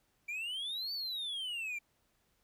triangle exponential two-way sweep, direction up then down, 2322 to 4591 to 2333 Hz, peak -35 dBFS, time 0.28-1.79 s, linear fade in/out 10 ms, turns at 0.93 s, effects pink hiss -75 dBFS RMS until 2.43 s

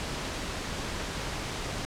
pink noise, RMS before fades -34 dBFS, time 0-1.85 s, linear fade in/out 0 ms, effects low-pass 7000 Hz 12 dB/octave

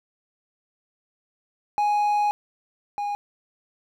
triangle tone pair in turn, 830.6 / 820.1 Hz, G#5 / G#5, 0 / -22 cents, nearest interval unison, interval 22 cents, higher first, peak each -17 / -23 dBFS, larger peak first, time 1.78-2.31 / 2.98-3.15 s, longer first, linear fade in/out 0 ms, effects none

